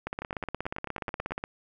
two click trains, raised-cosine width 0.5 ms, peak -21 / -17 dBFS, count 11 / 24, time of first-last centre 0.22-1.308 / 0.07-1.439 s, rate 9.19 / 16.8 Hz, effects none

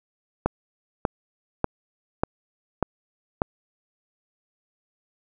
click train, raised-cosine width 1 ms, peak -6 dBFS, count 6, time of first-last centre 0.46-3.419 s, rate 1.69 Hz, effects none

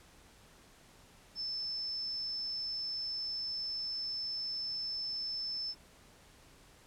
sine tone, 5274 Hz, E8, in tune, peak -35 dBFS, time 1.35-5.75 s, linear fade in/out 50 ms, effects pink hiss -60 dBFS RMS until 6.86 s + low-pass 11000 Hz 12 dB/octave

